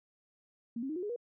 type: tone with pitch steps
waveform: sine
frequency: 233.1 / 269.3 / 311.2 / 359.5 / 415.3 / 479.9 Hz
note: A#3 / C#4 / D#4 / F#4 / G#4 / B4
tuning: 0 / -50 / 0 / -50 / 0 / -50 cents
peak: -34 dBFS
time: 0.76-1.162 s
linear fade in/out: 5 ms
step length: 67 ms
effects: none